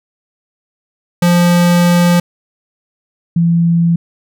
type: tone pair in turn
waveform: square / sine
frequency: 174.61 / 168.95 Hz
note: F3 / E3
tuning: 0 / +43 cents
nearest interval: minor second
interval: 57 cents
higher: first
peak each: -8 dBFS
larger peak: neither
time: 1.22-2.2 / 3.36-3.96 s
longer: first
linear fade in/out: 5 ms
effects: none